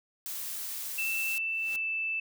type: noise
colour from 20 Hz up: blue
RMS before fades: -37 dBFS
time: 0.26-1.38 s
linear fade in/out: 0 ms
type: tone with pitch glide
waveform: sine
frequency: 2658 to 2641 Hz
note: E7 to E7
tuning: +14 to +3 cents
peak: -29 dBFS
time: 0.98-2.2 s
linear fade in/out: 5 ms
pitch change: -11 cents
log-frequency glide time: 1.6-1.85 s
type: noise with exponential growth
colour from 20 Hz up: white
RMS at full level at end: -42 dBFS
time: 1.36-1.76 s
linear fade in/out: 0 ms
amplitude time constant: 85 ms
effects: none